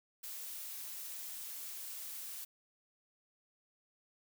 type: noise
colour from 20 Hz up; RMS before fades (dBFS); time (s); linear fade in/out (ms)
blue; -45; 0.23-2.45; 10
effects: none